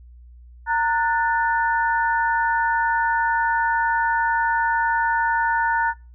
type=tone cluster; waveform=sine; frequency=920 / 1469 / 1767 Hz; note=A#5 / F#6 / A6; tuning=-23 / -13 / +7 cents; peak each=-20 / -23 / -27 dBFS; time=0.66-5.94 s; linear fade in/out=50 ms; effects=noise-tail reverb RT60 0.3 s tail -24 dB re dry + added 60 Hz sine -42 dBFS peak until 6.14 s